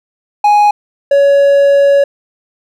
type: tone pair in turn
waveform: triangle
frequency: 830.6 / 561.4 Hz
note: G#5 / C#5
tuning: 0 / +22 cents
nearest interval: perfect fifth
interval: 678 cents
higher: first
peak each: -3 dBFS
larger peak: neither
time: 0.44-0.71 / 1.11-2.04 s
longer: second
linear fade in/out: 5 ms
effects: none